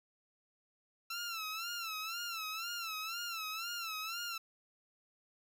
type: tone with vibrato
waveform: 15% pulse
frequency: 1339 Hz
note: E6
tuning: 27 cents sharp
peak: -32 dBFS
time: 1.1-4.38 s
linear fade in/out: 5 ms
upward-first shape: sine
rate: 2 Hz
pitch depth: 100 cents each way
effects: none